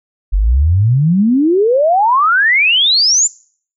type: exponential sweep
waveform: sine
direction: up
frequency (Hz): 43.65 to 7390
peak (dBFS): -8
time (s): 0.32-3.28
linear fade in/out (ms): 20
effects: noise-tail reverb RT60 0.5 s tail -22 dB re dry

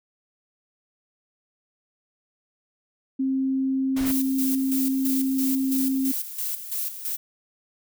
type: tone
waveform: sine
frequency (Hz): 265.9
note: C4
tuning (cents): +28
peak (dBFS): -21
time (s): 3.19-6.12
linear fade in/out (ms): 10
type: noise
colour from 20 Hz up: pink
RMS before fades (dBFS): -34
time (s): 3.96-4.12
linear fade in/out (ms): 10
type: noise with tremolo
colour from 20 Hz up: violet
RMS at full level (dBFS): -28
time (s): 4.05-7.17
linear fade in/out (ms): 20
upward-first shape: square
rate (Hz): 3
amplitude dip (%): 65
effects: none

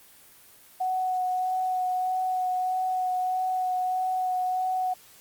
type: tone with vibrato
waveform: sine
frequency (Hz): 740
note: F#5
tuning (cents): 0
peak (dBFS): -24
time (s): 0.8-4.94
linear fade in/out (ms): 10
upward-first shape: sine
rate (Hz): 1.6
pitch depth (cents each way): 12
effects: white hiss -53 dBFS RMS until 5.2 s + Opus 24 kbps

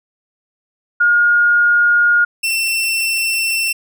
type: tone pair in turn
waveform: sine / sawtooth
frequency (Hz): 1427 / 2694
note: F6 / E7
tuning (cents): +37 / +37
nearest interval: major seventh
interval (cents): 1100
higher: second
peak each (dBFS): -9 / -12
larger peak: first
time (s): 1-2.25 / 2.43-3.73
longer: second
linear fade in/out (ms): 10
effects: none

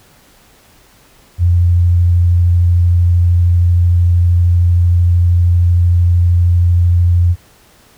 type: tone with vibrato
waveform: sine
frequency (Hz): 87.31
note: F2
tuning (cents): 0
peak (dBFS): -7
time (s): 1.38-7.36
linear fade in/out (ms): 50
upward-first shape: sine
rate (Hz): 13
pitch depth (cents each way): 12
effects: pink hiss -47 dBFS RMS until 7.97 s

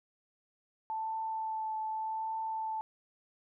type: tone with vibrato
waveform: sine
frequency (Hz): 880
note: A5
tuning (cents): 0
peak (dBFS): -33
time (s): 0.9-2.81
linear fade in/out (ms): 0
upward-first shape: triangle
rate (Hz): 0.84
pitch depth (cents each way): 16
effects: none

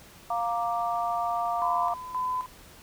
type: chord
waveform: sine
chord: Bb major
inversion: second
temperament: equal with one note detuned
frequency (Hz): 701.3 / 932.3 / 1174.7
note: F5 / Bb5 / D6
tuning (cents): +7 / 0 / 0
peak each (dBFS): -28 / -32 / -31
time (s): 0.3-1.94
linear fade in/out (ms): 5
type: tone with tremolo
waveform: sine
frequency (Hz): 1010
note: B5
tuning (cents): +39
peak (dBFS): -26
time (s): 1.62-2.46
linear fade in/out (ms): 0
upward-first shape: square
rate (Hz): 1.9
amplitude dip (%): 70
effects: pink hiss -51 dBFS RMS until 2.82 s

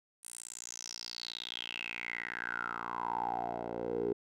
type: tone with band-pass filter sweep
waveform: 10% pulse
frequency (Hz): 58.9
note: A#1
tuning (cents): +19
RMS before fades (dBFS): -39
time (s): 0.23-4.13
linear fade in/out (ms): 10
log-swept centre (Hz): 9700 to 410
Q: 8
effects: none

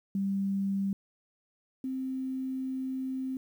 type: tone pair in turn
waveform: sine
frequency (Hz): 196.3 / 262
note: G3 / C4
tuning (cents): +3 / +2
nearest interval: perfect fourth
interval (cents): 499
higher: second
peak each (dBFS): -27 / -31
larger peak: first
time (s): 0.15-0.93 / 1.84-3.37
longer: second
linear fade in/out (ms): 2
effects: 10-bit

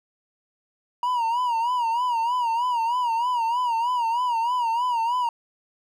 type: tone with vibrato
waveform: triangle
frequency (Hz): 952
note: A#5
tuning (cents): +36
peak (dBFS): -19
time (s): 1.03-5.29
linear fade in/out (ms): 2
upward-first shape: sine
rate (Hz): 3.2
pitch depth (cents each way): 94
effects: none

